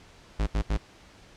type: tone bursts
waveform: 45% pulse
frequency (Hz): 52.5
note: G#1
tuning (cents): +19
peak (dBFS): -23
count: 3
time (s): 0.39-0.775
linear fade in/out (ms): 10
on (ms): 79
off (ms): 74
effects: pink hiss -53 dBFS RMS until 1.36 s + low-pass 6000 Hz 12 dB/octave